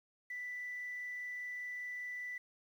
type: tone with frequency modulation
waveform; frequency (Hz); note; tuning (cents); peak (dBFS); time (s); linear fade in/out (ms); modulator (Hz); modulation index
sine; 1980; B6; +4; -39; 0.3-2.38; 5; 25; 0.36
effects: tanh soft clip ceiling -36 dBFS + 11-bit